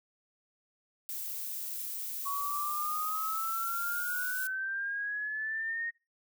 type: noise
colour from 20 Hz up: violet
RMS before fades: -38 dBFS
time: 1.09-4.47 s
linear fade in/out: 0 ms
type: exponential sweep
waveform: sine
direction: up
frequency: 1114 to 1864.7 Hz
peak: -32 dBFS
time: 2.25-5.91 s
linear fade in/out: 20 ms
effects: noise-tail reverb RT60 0.3 s tail -23 dB re dry